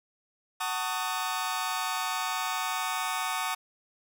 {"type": "chord", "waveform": "sawtooth", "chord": "D# half-diminished seventh", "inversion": "first", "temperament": "just", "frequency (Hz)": [746.7, 896, 1120.1, 1244.5], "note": ["F#5", "A5", "C#6", "D#6"], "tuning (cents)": [16, 31, 18, 0], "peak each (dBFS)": -31, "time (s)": [0.6, 3.55], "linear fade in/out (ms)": 10, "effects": []}